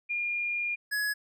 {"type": "tone pair in turn", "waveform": ["sine", "square"], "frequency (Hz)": [2415, 1683.7], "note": ["D7", "G#6"], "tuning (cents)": [48, 23], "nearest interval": "tritone", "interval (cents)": 625, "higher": "first", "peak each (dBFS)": -28, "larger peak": "neither", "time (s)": [[0.09, 0.76], [0.91, 1.14]], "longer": "first", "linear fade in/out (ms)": 20, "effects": []}